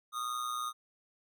square tone with amplitude modulation, 1234 Hz, D#6, 15 cents flat, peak -32 dBFS, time 0.12-0.73 s, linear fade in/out 50 ms, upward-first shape sine, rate 122 Hz, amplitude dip 60%, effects none

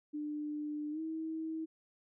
sine tone with pitch glide, 298.6 to 320 Hz, D4 to D#4, +29 to +49 cents, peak -36 dBFS, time 0.13-1.66 s, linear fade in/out 20 ms, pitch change +120 cents, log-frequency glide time 0.91-1 s, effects none

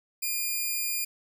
5% pulse tone, 2418 Hz, D7, 50 cents sharp, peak -18 dBFS, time 0.22-1.05 s, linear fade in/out 10 ms, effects none

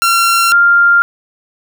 sawtooth / sine tone pair in turn, 1368 / 1396.7 Hz, F6 / F6, -36 / 0 cents, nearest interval unison, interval 36 cents, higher second, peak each -5 dBFS, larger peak neither, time 0.02-0.52 / 0.52-1.02 s, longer neither, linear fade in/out 0 ms, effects none

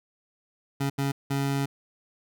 25% pulse tone bursts at uneven times, 138.59 Hz, C#3, in tune, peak -21 dBFS, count 3, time 0.8-0.9 / 0.98-1.12 / 1.3-1.66 s, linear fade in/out 10 ms, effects none

